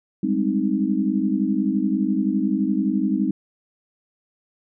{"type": "chord", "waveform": "sine", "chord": "Ab major seventh", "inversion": "third", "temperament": "equal", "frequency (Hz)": [196, 207.7, 261.6, 311.1], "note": ["G3", "Ab3", "C4", "Eb4"], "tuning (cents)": [0, 0, 0, 0], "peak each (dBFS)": -24, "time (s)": [0.23, 3.31], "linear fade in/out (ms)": 5, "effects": []}